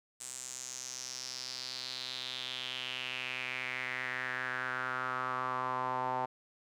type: tone with band-pass filter sweep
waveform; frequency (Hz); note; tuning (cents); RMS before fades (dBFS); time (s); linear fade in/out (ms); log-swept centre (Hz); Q
sawtooth; 127.9; C3; -39; -38; 0.2-6.26; 10; 8000 to 860; 4.5
effects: none

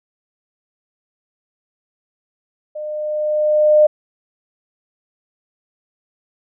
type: tone with level ramp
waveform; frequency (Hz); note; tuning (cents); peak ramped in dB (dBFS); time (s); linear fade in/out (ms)
sine; 606; D#5; -46; -25 to -6; 2.75-3.87; 10
effects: none

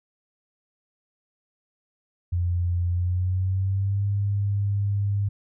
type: tone with pitch glide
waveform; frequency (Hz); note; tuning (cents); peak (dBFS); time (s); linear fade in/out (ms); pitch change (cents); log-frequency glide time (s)
sine; 87.8 to 100.86; F2 to G2; +10 to +50; -21; 2.32-5.29; 10; +240; 2.9-4.06
effects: none

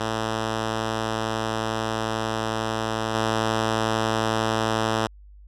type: tone with level steps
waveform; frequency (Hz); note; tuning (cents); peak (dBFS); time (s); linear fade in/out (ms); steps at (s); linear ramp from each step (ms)
5% pulse; 111.1; A2; +17; -13 / -10; 0-5.07; 5; 3.14; 10
effects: added 50 Hz sine -44 dBFS peak until 5.47 s + low-pass 7000 Hz 12 dB/octave

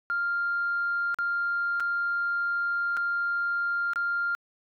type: tone with dropouts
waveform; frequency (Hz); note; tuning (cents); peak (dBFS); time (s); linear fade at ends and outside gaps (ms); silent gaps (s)
sine; 1396.9; F6; 0; -24; 0.1-4.35; 0; 1.144-1.187 / 1.799-1.804 / 2.968-2.972 / 3.934-3.959
effects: tanh soft clip ceiling -20 dBFS

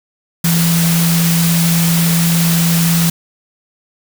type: tone in noise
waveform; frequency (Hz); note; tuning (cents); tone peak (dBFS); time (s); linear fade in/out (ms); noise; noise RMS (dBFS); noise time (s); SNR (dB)
sine; 167.8; E3; +31; -11; 0.44-3.1; 5; white; -18; 0.44-3.1; +4
effects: none

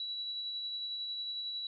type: tone with tremolo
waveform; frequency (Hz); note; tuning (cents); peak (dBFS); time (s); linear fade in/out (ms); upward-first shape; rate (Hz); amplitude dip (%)
sine; 3923; B7; -12; -35; 0-1.67; 2; sine; 11; 25
effects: none

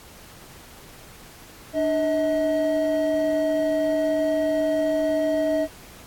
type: tone pair together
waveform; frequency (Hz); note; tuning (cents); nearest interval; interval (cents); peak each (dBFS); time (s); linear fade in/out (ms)
triangle; 297.3 / 636.4; D4 / D#5; +21 / +39; octave + minor second; 1318; -23 / -19; 1.73-5.68; 50
effects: pink hiss -46 dBFS RMS until 6.06 s + AAC 64 kbps

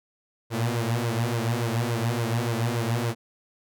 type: tone with flanger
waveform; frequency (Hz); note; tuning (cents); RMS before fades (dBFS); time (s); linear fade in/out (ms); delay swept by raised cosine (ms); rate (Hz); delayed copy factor
sawtooth; 117; A#2; +7; -26; 0.5-3.15; 50; 1.9 to 7.5; 3.5; +0.8
effects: none

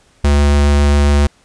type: tone with vibrato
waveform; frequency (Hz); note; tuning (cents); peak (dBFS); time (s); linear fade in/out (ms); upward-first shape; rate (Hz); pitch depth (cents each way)
square; 72; D2; -34; -9; 0.24-1.27; 5; triangle; 7.3; 8
effects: pink hiss -52 dBFS RMS until 1.44 s + resampled to 22050 Hz

